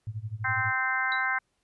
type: tone with tremolo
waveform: sine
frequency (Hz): 108.3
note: A2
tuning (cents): -27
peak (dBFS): -29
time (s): 0.07-0.72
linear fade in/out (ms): 0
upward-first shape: sine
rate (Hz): 12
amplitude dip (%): 90
type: harmonic tone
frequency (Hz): 260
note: C4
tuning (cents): -11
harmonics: 3 / 4 / 5 / 6 / 7 / 8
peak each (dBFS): -35 / -33 / -36 / -28 / -35 / -32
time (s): 0.44-1.39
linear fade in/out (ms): 10
type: tone with exponential decay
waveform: sine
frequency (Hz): 3922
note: B7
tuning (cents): -13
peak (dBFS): -30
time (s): 1.12-1.26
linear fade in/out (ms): 1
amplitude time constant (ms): 29
effects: pink hiss -75 dBFS RMS until 1.63 s + resampled to 24000 Hz

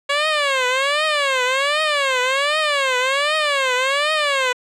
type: tone with vibrato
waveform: 10% pulse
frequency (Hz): 558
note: C#5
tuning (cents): +11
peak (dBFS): -8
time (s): 0.09-4.53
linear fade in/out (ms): 10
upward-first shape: triangle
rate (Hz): 1.3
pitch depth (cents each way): 210
effects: low-pass 6000 Hz 12 dB/octave

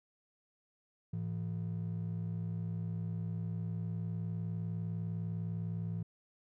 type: ring-modulated tone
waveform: triangle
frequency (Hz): 137.9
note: C#3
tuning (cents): -9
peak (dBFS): -29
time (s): 1.13-6.03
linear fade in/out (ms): 5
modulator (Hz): 29.9
effects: tanh soft clip ceiling -28 dBFS

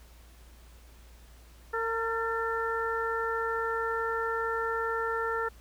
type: harmonic tone with a mistuned harmonic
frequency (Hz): 455.6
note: A#4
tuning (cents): -40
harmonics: 1 / 2 / 3 / 4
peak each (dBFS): -32 / -36 / -32 / -36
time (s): 1.73-5.49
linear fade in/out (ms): 10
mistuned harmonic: 4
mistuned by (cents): -38
effects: added 58 Hz sine -51 dBFS peak until 5.6 s + pink hiss -59 dBFS RMS until 5.6 s

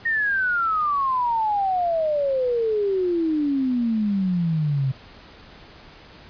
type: exponential sweep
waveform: sine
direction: down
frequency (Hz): 1864.7 to 130.2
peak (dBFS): -19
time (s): 0.05-4.92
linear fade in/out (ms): 10
effects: pink hiss -46 dBFS RMS until 6.29 s + resampled to 11025 Hz

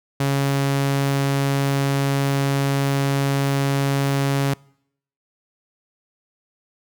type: tone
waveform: sawtooth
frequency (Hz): 138.59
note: C#3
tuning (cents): 0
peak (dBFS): -14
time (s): 0.2-4.54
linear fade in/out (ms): 5
effects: noise-tail reverb RT60 0.7 s tail -25 dB re dry

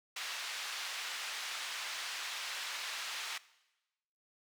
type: band-pass noise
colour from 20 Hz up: white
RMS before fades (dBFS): -41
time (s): 0.16-3.38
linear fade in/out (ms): 5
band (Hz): 1100 to 4100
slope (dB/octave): 12
effects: noise-tail reverb RT60 1.0 s tail -19 dB re dry

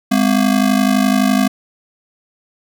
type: ring-modulated tone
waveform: square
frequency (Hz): 230.8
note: A#3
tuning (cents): -17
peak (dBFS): -9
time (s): 0.11-1.48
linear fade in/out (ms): 10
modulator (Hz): 25.9
effects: none

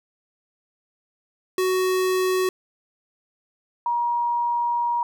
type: tone pair in turn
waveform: square / sine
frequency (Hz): 371.8 / 951.6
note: F#4 / A#5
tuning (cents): +8 / +35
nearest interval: octave + major third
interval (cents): 1627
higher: second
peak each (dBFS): -20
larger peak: neither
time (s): 1.58-2.49 / 3.86-5.03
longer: second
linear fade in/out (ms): 2
effects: none

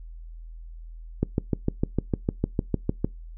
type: click train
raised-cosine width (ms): 3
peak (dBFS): -9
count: 13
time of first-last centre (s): 1.23-3.045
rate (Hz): 6.61
effects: noise-tail reverb RT60 0.2 s tail -24 dB re dry + added 41 Hz sine -38 dBFS peak until 3.37 s

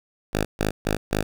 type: tone bursts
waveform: 5% pulse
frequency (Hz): 51.91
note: G#1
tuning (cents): 0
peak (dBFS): -10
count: 4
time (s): 0.33-1.23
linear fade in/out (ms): 10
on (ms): 120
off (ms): 140
effects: none

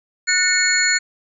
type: tone cluster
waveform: sine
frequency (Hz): 1472 / 1811 / 2204 / 4307 / 6990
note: F#6 / A6 / C#7 / C8 / A8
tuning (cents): -9 / +49 / -11 / +49 / -12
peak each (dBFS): -21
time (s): 0.27-0.99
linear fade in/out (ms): 20
effects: none

